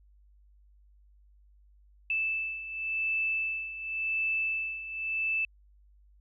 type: beating tone pair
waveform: sine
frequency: 2635 / 2635.91 Hz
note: E7 / E7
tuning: -1 / -1 cents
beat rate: 0.91 Hz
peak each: -35 / -30 dBFS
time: 2.1-5.45 s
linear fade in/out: 2 ms
effects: added 50 Hz sine -57 dBFS peak until 6.2 s